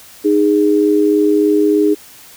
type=tone pair together; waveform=sine; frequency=308.4 / 411.7 Hz; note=D#4 / G#4; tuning=-15 / -15 cents; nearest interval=perfect fourth; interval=500 cents; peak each=-12 dBFS; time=0.24-1.95 s; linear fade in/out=20 ms; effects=white hiss -40 dBFS RMS until 2.36 s